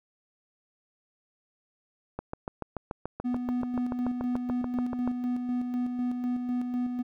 click train, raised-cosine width 1 ms, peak -19 dBFS, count 21, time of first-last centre 2.19-5.076 s, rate 6.93 Hz
triangle tone with tremolo, 246.9 Hz, B3, in tune, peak -24 dBFS, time 3.24-7.03 s, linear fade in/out 20 ms, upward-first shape square, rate 4 Hz, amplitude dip 40%
effects none

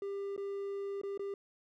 triangle tone with dropouts, 397.8 Hz, G4, 25 cents sharp, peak -34 dBFS, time 0.02-1.34 s, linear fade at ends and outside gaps 2 ms, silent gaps 0.364-0.377 / 1.015-1.034 / 1.176-1.194 s, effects none

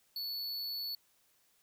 square tone, 4435 Hz, C#8, in tune, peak -37 dBFS, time 0.16-0.95 s, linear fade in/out 2 ms, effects white hiss -71 dBFS RMS until 1.62 s

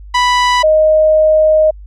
sawtooth / sine tone pair in turn, 987.8 / 622.3 Hz, B5 / D#5, 0 / 0 cents, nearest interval minor sixth, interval 800 cents, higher first, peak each -5 / -6 dBFS, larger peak first, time 0.14-0.63 / 0.63-1.71 s, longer second, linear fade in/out 10 ms, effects added 50 Hz sine -30 dBFS peak until 1.86 s + low-pass 5000 Hz 12 dB/octave

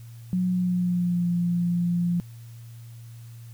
sine tone with pitch glide, 182.4 to 174.06 Hz, F#3 to F3, -24 to -6 cents, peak -21 dBFS, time 0.33-2.2 s, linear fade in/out 0 ms, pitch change -82 cents, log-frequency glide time 0.47-1.29 s, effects added 116 Hz sine -40 dBFS peak until 3.53 s + white hiss -57 dBFS RMS until 3.53 s

